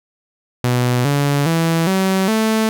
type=tone with pitch steps; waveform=sawtooth; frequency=123.47 / 142.65 / 164.81 / 190.42 / 220 Hz; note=B2 / C#3 / E3 / G3 / A3; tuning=0 / +50 / 0 / -50 / 0 cents; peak=-10 dBFS; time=0.64-2.69 s; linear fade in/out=0 ms; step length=410 ms; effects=none